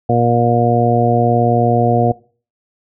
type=harmonic tone; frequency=118.8 Hz; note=A#2; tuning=33 cents sharp; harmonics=1 / 2 / 3 / 4 / 5 / 6; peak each=-16 / -18 / -21 / -18 / -21 / -16 dBFS; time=0.09-2.12 s; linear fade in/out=5 ms; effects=noise-tail reverb RT60 0.4 s tail -21 dB re dry